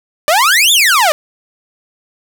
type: exponential two-way sweep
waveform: sawtooth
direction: up then down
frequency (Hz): 573 to 3684 to 573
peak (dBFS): -4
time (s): 0.28-1.12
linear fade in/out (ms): 0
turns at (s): 0.72
effects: none